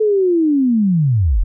sine linear sweep, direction down, 440 to 33.07 Hz, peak -11 dBFS, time 0-1.44 s, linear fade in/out 10 ms, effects none

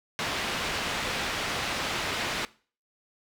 white low-pass noise, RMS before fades -31 dBFS, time 0.19-2.45 s, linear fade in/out 0 ms, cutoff 3200 Hz, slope 12 dB/octave, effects noise-tail reverb RT60 0.4 s tail -20 dB re dry

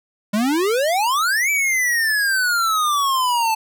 square exponential two-way sweep, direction up then down, 199.4 to 2330 to 872 Hz, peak -17 dBFS, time 0.33-3.55 s, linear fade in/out 10 ms, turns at 1.5 s, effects none

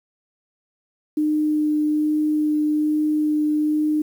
sine tone with vibrato, 303.3 Hz, D#4, 44 cents flat, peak -17 dBFS, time 1.17-4.02 s, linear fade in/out 5 ms, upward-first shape sine, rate 1.2 Hz, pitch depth 8 cents each way, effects 8-bit

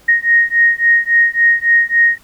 sine beating tone pair, 1864.7 / 1868.3 Hz, A#6 / A#6, 0 / +3 cents, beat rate 3.6 Hz, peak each -12 dBFS, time 0.08-2.18 s, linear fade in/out 10 ms, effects pink hiss -48 dBFS RMS until 2.23 s

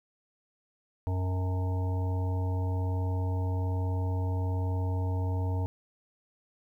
harmonic tone with a mistuned harmonic, 92.3 Hz, F#2, 4 cents flat, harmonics 1 / 3 / 5 / 7 / 9 / 10, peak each -27 / -40 / -42 / -45 / -47 / -44 dBFS, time 1.07-5.66 s, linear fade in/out 0 ms, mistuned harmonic 10, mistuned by -21 cents, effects 11-bit

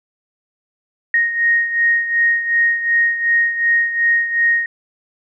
sine beating tone pair, 1864.7 / 1867.4 Hz, A#6 / A#6, 0 / +3 cents, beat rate 2.7 Hz, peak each -14 / -20 dBFS, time 1.14-4.66 s, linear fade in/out 2 ms, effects none

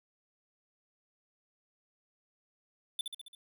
square tone with echo, 3520 Hz, A7, in tune, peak -32 dBFS, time 2.99-3.01 s, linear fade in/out 2 ms, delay 68 ms, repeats 5, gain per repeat -4 dB, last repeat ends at 3.35 s, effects none

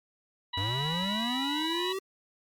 harmonic tone, 977 Hz, B5, 19 cents flat, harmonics 1 / 2 / 3 / 4, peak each -36 / -40 / -37 / -34 dBFS, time 0.53-1.93 s, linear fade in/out 10 ms
square linear sweep, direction up, 90.5 to 390 Hz, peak -32 dBFS, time 0.57-1.99 s, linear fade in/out 5 ms
effects Opus 48 kbps

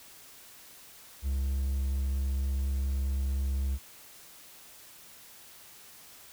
triangle tone with vibrato, 67.5 Hz, C#2, 45 cents flat, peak -25 dBFS, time 1.22-3.79 s, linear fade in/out 50 ms, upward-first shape sine, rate 4.3 Hz, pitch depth 8 cents each way, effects white hiss -52 dBFS RMS until 6.32 s

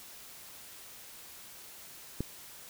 click, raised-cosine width 3 ms, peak -19 dBFS, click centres 2.206 s, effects white hiss -50 dBFS RMS until 2.69 s

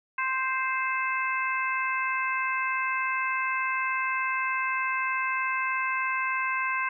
harmonic tone, 523.3 Hz, C5, in tune, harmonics 2 / 3 / 4 / 5, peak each -29 / -31 / -32 / -33 dBFS, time 0.18-6.89 s, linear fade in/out 5 ms, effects none

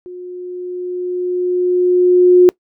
sine tone with level ramp, 360 Hz, F#4, 47 cents flat, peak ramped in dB -28 to -3 dBFS, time 0.06-2.49 s, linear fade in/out 0 ms, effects noise-tail reverb RT60 0.1 s tail -24 dB re dry

